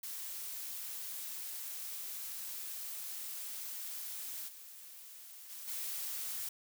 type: noise with level steps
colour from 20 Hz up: blue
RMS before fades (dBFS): -43 / -52 / -47 / -40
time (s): 0.03-6.49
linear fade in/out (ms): 5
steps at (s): 4.47 / 5.49 / 5.67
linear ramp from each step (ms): 20
effects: none